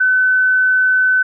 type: tone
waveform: sine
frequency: 1513 Hz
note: F#6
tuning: 38 cents sharp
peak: -10 dBFS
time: 0-1.23 s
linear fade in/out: 10 ms
effects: none